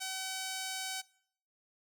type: tone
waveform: 5% pulse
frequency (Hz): 760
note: F#5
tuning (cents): +46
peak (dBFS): -25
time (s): 0-1.02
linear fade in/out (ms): 20
effects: noise-tail reverb RT60 0.6 s tail -21 dB re dry